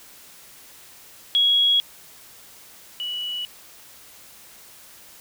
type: tone pair in turn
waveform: sine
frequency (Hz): 3322 / 2943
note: G#7 / F#7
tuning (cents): 0 / -10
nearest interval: major second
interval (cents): 210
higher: first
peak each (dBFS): -15 / -26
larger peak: first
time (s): 1.35-1.8 / 3-3.45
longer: neither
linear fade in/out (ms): 0
effects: white hiss -47 dBFS RMS until 5.2 s